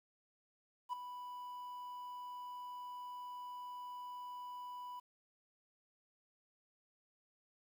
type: tone with ADSR envelope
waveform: triangle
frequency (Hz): 987.8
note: B5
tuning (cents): 0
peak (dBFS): -32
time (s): 0.89-5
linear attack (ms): 40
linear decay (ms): 6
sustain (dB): -11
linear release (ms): 11
effects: tanh soft clip ceiling -28 dBFS + 11-bit